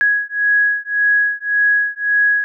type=beating tone pair; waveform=sine; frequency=1665 / 1666.8 Hz; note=G#6 / G#6; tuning=+4 / +6 cents; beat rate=1.8 Hz; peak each=-16 dBFS; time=0.01-2.44 s; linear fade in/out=0 ms; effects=none

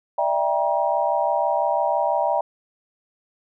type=chord; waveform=sine; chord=E half-diminished seventh; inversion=third; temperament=just; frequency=593.3 / 659.3 / 791.1 / 949.3 Hz; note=D5 / E5 / G5 / Bb5; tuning=+18 / 0 / +16 / +31 cents; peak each=-24 dBFS; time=0.18-2.41 s; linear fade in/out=5 ms; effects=none

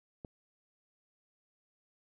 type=click; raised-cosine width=2 ms; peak=-30 dBFS; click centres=0.248 s; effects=none

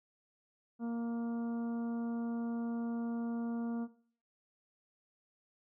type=harmonic tone with a mistuned harmonic; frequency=233.1 Hz; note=A#3; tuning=in tune; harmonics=1 / 2 / 3 / 4 / 5 / 6; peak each=-34 / -47 / -50 / -55 / -57 / -58 dBFS; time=0.79-3.88 s; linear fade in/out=50 ms; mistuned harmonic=6; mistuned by=+18 cents; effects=noise-tail reverb RT60 0.5 s tail -17 dB re dry

